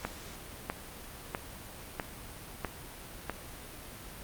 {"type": "click train", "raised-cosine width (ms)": 0.5, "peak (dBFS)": -17, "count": 6, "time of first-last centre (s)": [0.05, 3.297], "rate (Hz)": 1.54, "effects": ["pink hiss -46 dBFS RMS until 4.23 s", "Opus 48 kbps"]}